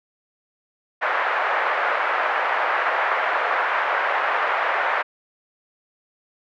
white band-pass noise, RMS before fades -22 dBFS, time 1.01-5.03 s, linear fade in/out 20 ms, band 560 to 1800 Hz, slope 24 dB/octave, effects none

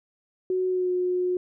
sine tone with pitch glide, 370 to 362 Hz, F#4 to F#4, 0 to -38 cents, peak -22 dBFS, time 0.5-1.37 s, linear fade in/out 2 ms, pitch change -38 cents, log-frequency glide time 0.68-0.91 s, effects none

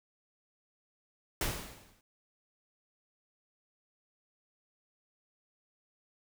pink noise with exponential decay, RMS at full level -30 dBFS, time 1.41-2.01 s, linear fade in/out 2 ms, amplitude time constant 130 ms, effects none

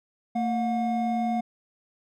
triangle tone pair together, 227.1 / 721 Hz, A#3 / F#5, -45 / -45 cents, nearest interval octave + minor sixth, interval 2000 cents, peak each -24 / -25 dBFS, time 0.35-1.41 s, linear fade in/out 10 ms, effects none

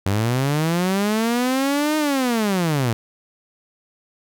sawtooth linear two-way sweep, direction up then down, 93.4 to 310.4 to 109 Hz, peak -14 dBFS, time 0.06-2.93 s, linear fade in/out 0 ms, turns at 1.97 s, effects none

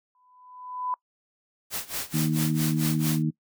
sine tone with exponential growth, 1000 Hz, B5, 21 cents sharp, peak -24 dBFS, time 0.15-0.94 s, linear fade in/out 1 ms, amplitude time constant 170 ms
white noise with tremolo, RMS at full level -30 dBFS, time 1.7-3.23 s, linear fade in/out 50 ms, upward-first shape sine, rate 4.5 Hz, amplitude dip 90%
harmonic tone, 77.78 Hz, D#2, in tune, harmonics 2 / 3 / 4, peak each -24 / -28 / -30 dBFS, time 2.13-3.31 s, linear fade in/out 20 ms
effects noise-tail reverb RT60 0.1 s tail -23 dB re dry

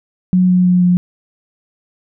sine tone with pitch steps, 182.8 / 181.33 / 179.87 / 178.42 Hz, F#3 / F#3 / F#3 / F3, -21 / -35 / -49 / +37 cents, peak -8 dBFS, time 0.33-0.97 s, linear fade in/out 0 ms, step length 160 ms, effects none

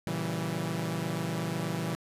sawtooth chord, A# diminished seventh, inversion none, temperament equal with one note detuned, 116.54 / 138.59 / 164.81 / 192.96 Hz, A#2 / C#3 / E3 / G3, 0 / 0 / 0 / -27 cents, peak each -34 / -35 / -29 / -33 dBFS, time 0.07-1.95 s, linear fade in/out 0 ms, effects resampled to 32000 Hz

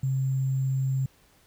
sine tone with sample-and-hold, 133.4 Hz, C3, 34 cents sharp, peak -23 dBFS, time 0.03-1.06 s, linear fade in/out 5 ms, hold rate 7350 Hz, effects pink hiss -61 dBFS RMS until 1.46 s

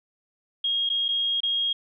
sine tone with dropouts, 3262 Hz, G#7, 32 cents flat, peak -22 dBFS, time 0.64-1.73 s, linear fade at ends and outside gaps 5 ms, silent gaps 0.892-0.899 / 1.083-1.087 / 1.405-1.432 s, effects none

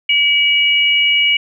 sine tone pair together, 2290 / 2900 Hz, D7 / F#7, -44 / -35 cents, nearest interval major third, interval 409 cents, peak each -13 dBFS, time 0.09-1.37 s, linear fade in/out 5 ms, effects none

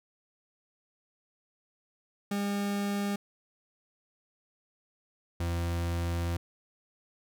40% pulse tone pair in turn, 201.9 / 85.48 Hz, G#3 / F2, -49 / -37 cents, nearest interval octave + minor third, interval 1488 cents, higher first, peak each -28 dBFS, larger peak neither, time 2.31-3.16 / 5.4-6.37 s, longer second, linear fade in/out 5 ms, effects none

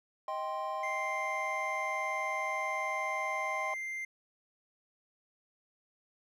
triangle chord, C minor, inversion first, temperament just, 627.9 / 784.9 / 1046.5 Hz, Eb5 / G5 / C6, +16 / +2 / 0 cents, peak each -37 / -37 / -35 dBFS, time 0.28-3.74 s, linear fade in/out 2 ms
triangle tone, 2093 Hz, C7, in tune, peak -34 dBFS, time 0.83-4.05 s, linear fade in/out 5 ms
effects none

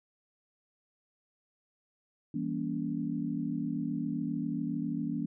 sine chord, E diminished seventh, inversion none, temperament just, 164.81 / 197.78 / 237.3 / 284.8 Hz, E3 / G3 / Bb3 / Db4, 0 / +16 / +31 / +47 cents, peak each -37 / -39 / -35 / -35 dBFS, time 2.34-5.26 s, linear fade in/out 5 ms, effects none

